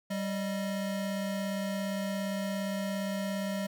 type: tone pair together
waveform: square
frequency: 194.22 / 620 Hz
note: G3 / D#5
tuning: -16 / -6 cents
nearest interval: octave + minor sixth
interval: 2010 cents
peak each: -33 / -38 dBFS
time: 0.1-3.67 s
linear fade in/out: 10 ms
effects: none